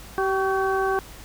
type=harmonic tone with a mistuned harmonic; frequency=385.1 Hz; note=G4; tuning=31 cents flat; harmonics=1 / 2 / 3 / 4; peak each=-23 / -26 / -28 / -29 dBFS; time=0.18-0.99 s; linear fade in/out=0 ms; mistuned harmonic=3; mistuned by=-42 cents; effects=added 50 Hz sine -44 dBFS peak until 1.24 s + pink hiss -44 dBFS RMS until 1.24 s